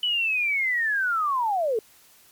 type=linear sweep; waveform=sine; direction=down; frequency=2995 to 415.3 Hz; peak=-21 dBFS; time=0.03-1.79 s; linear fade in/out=2 ms; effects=white hiss -55 dBFS RMS until 2.31 s + MP3 96 kbps